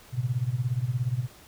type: tone with tremolo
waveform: sine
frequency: 123.47 Hz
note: B2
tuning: in tune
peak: -21 dBFS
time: 0.12-1.28 s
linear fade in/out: 50 ms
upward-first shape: sine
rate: 17 Hz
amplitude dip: 85%
effects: pink hiss -52 dBFS RMS until 1.47 s